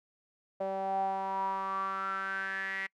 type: tone with band-pass filter sweep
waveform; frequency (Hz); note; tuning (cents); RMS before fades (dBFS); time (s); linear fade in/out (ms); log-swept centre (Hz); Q
sawtooth; 192.9; G3; -28; -34; 0.6-2.87; 10; 630 to 2000; 9.2
effects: noise-tail reverb RT60 0.1 s tail -26 dB re dry